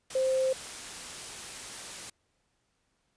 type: tone in noise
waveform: sine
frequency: 523.3 Hz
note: C5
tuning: in tune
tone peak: -24 dBFS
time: 0.15-0.53 s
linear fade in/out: 5 ms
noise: white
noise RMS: -41 dBFS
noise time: 0.1-2.1 s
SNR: +14 dB
effects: pink hiss -75 dBFS RMS until 3.16 s + resampled to 22050 Hz